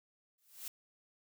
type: noise with exponential growth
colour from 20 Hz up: blue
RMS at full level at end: -40 dBFS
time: 0.38-0.68 s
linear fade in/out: 2 ms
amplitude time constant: 64 ms
effects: none